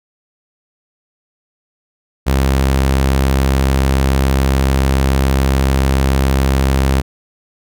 sawtooth tone, 67 Hz, C2, 42 cents sharp, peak -7 dBFS, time 2.26-7.02 s, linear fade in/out 20 ms, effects none

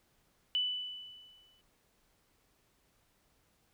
sine tone with exponential decay, 2985 Hz, F#7, 15 cents sharp, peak -27 dBFS, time 0.55-1.61 s, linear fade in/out 0 ms, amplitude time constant 230 ms, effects pink hiss -72 dBFS RMS until 3.73 s

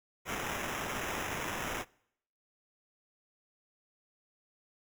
blue noise with sample-and-hold, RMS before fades -37 dBFS, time 0.25-1.85 s, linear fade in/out 50 ms, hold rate 4410 Hz, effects noise-tail reverb RT60 0.7 s tail -24 dB re dry

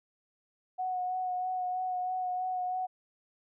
sine tone with vibrato, 735 Hz, F#5, 12 cents flat, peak -30 dBFS, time 0.78-2.87 s, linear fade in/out 20 ms, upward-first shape sine, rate 3.1 Hz, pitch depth 19 cents each way, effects none

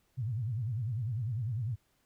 sine tone with vibrato, 115.8 Hz, A#2, 11 cents flat, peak -31 dBFS, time 0.17-1.76 s, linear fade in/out 20 ms, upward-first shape sine, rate 10 Hz, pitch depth 230 cents each way, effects pink hiss -73 dBFS RMS until 2.05 s

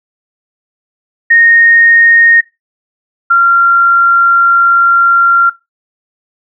sine tone pair in turn, 1853 / 1379.4 Hz, A#6 / F6, -11 / -22 cents, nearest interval perfect fourth, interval 511 cents, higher first, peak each -3 dBFS, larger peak neither, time 1.3-2.41 / 3.3-5.5 s, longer second, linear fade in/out 10 ms, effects noise-tail reverb RT60 0.2 s tail -18 dB re dry

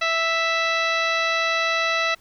harmonic tone, 659.3 Hz, E5, in tune, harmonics 1 / 2 / 3 / 4 / 5 / 6 / 7 / 8 / 9, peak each -27 / -25 / -25 / -26 / -35 / -29 / -40 / -41 / -40 dBFS, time 0.01-2.15 s, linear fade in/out 10 ms, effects pink hiss -56 dBFS RMS until 2.2 s

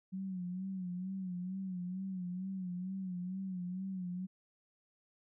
sine tone with vibrato, 185 Hz, F#3, in tune, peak -37 dBFS, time 0.12-4.27 s, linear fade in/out 20 ms, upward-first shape sine, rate 2.2 Hz, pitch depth 72 cents each way, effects none

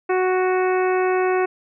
harmonic tone, 370 Hz, F#4, in tune, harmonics 1 / 2 / 3 / 4 / 5 / 6 / 7, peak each -18 / -24 / -28 / -30 / -32 / -34 / -35 dBFS, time 0.09-1.46 s, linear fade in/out 10 ms, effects none

